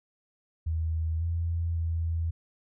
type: tone with pitch steps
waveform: sine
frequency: 80.6 / 84 / 82.6 Hz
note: E2 / E2 / E2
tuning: -38 / +33 / +4 cents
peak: -26 dBFS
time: 0.66-2.31 s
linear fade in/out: 10 ms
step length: 550 ms
effects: none